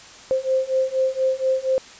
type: beating tone pair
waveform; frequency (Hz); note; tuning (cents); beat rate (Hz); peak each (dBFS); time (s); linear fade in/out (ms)
sine; 522 / 526.2; C5 / C5; -4 / +10; 4.2; -22 / -21; 0.31-1.78; 0
effects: white hiss -43 dBFS RMS until 1.99 s + resampled to 16000 Hz